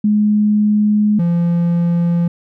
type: tone pair in turn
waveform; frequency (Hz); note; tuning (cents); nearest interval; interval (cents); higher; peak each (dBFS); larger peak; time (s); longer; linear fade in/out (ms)
sine / triangle; 210 / 171.5; G#3 / F3; +19 / -31; major third; 350; first; -10; neither; 0.04-1.19 / 1.19-2.28; first; 5
effects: none